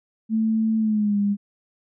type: tone with pitch glide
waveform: sine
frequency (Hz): 221.2 to 202.8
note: A3 to G#3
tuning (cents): +9 to -41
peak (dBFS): -18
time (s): 0.29-1.37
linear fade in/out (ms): 50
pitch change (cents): -150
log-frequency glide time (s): 0.78-1.18
effects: none